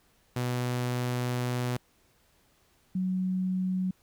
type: tone pair in turn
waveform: sawtooth / sine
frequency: 123.6 / 185.53 Hz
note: B2 / F#3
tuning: +2 / +5 cents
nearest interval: perfect fifth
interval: 703 cents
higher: second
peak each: -24 / -26 dBFS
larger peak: first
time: 0.36-1.77 / 2.95-3.91 s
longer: first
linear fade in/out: 5 ms
effects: pink hiss -66 dBFS RMS until 4.02 s